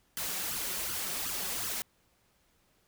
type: noise with flanger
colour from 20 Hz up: white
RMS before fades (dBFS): -35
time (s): 0.17-1.82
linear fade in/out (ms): 0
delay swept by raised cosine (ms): 0.63 to 5.53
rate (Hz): 2.7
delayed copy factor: +0.7
effects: pink hiss -70 dBFS RMS until 2.87 s